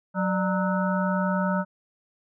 harmonic tone with a mistuned harmonic, 185 Hz, F#3, in tune, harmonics 1 / 3 / 5 / 7 / 8, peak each -24 / -29 / -31 / -32 / -33 dBFS, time 0.14-1.65 s, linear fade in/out 50 ms, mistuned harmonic 3, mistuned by +120 cents, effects none

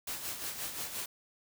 white noise with tremolo, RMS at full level -37 dBFS, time 0.07-1.06 s, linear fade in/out 5 ms, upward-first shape sine, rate 5.7 Hz, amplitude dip 55%, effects none

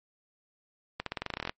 accelerating click train, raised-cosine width 0.3 ms, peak -16 dBFS, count 14, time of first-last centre 1-1.495 s, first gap 63 ms, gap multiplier 0.91, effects noise-tail reverb RT60 0.1 s tail -24 dB re dry + MP3 32 kbps

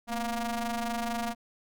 sawtooth ring-modulated tone, 237.6 Hz, A#3, 33 cents sharp, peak -23 dBFS, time 0.07-1.35 s, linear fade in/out 50 ms, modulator 463 Hz, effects none

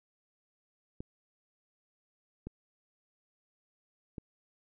clicks, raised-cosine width 3 ms, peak -27 dBFS, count 3, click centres 1.005 / 2.47 / 4.182 s, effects none

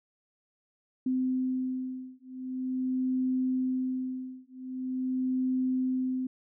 sine beating tone pair, 257.1 / 257.54 Hz, C4 / C4, -30 / -27 cents, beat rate 0.44 Hz, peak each -31 dBFS, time 1.06-6.27 s, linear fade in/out 5 ms, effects none

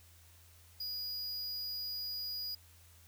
square tone, 4900 Hz, D#8, 27 cents flat, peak -38 dBFS, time 0.8-2.55 s, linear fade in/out 5 ms, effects added 84 Hz sine -60 dBFS peak until 3.07 s + white hiss -63 dBFS RMS until 3.07 s

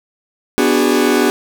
40% pulse chord, G# half-diminished seventh, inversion first, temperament equal with one note detuned, 246.9 / 293.7 / 370 / 410.5 Hz, B3 / D4 / F#4 / G#4, 0 / 0 / 0 / -20 cents, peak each -16 dBFS, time 0.58-1.3 s, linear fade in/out 0 ms, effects none

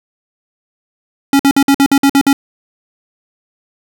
square tone bursts, 277.2 Hz, C#4, in tune, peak -7 dBFS, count 9, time 1.33-2.33 s, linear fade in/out 2 ms, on 64 ms, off 53 ms, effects none

